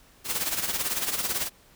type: noise with tremolo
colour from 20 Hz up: white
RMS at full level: -26 dBFS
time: 0.24-1.5 s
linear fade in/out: 50 ms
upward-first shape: sine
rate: 18 Hz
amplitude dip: 65%
effects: pink hiss -57 dBFS RMS until 1.75 s